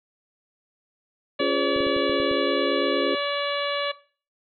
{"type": "harmonic tone", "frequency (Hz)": 572, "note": "D5", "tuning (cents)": -46, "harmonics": [1, 2, 3, 4, 5, 6, 7], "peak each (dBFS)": [-27, -30, -32, -33, -34, -35, -35], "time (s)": [1.39, 3.92], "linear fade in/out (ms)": 10}
{"type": "chord", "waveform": "sine", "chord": "Db major seventh", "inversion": "none", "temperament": "equal", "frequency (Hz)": [277.2, 349.2, 415.3, 523.3], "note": ["Db4", "F4", "Ab4", "C5"], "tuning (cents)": [0, 0, 0, 0], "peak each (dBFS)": -28, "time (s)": [1.4, 3.15], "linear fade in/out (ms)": 2}
{"type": "clicks", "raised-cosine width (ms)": 3, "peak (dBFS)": -25, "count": 7, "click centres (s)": [1.763, 1.805, 1.867, 1.965, 2.096, 2.201, 2.313]}
{"effects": ["noise-tail reverb RT60 0.4 s tail -17 dB re dry"]}